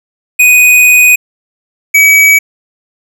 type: tone pair in turn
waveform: square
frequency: 2489 / 2277 Hz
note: D#7 / C#7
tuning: 0 / +46 cents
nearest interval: major second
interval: 154 cents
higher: first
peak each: -3 dBFS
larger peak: neither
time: 0.39-1.16 / 1.94-2.39 s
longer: first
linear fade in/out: 10 ms
effects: none